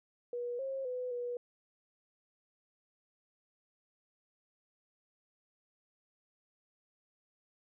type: tone with pitch steps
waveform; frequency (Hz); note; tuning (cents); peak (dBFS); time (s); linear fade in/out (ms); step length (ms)
sine; 483.7 / 537 / 501 / 485.8; B4 / C5 / B4 / B4; -36 / +45 / +25 / -29; -35; 0.33-1.37; 2; 260
effects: none